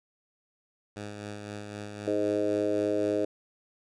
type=tone with tremolo; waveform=10% pulse; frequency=103.83 Hz; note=G#2; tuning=in tune; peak=-28 dBFS; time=0.96-3.25 s; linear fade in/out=5 ms; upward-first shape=sine; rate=3.9 Hz; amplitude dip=35%
type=harmonic tone; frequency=103.83 Hz; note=G#2; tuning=in tune; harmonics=3 / 4 / 5 / 6; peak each=-31 / -31 / -31 / -31 dBFS; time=2.07-3.25 s; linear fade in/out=5 ms
effects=resampled to 22050 Hz